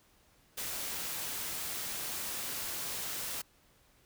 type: noise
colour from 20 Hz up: white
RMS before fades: -38 dBFS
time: 0.57-3.42 s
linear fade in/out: 10 ms
effects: pink hiss -66 dBFS RMS until 4.05 s